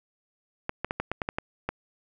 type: clicks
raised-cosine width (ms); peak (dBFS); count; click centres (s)
0.5; -13; 9; 0.694 / 0.846 / 0.909 / 1 / 1.116 / 1.218 / 1.289 / 1.385 / 1.69
effects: none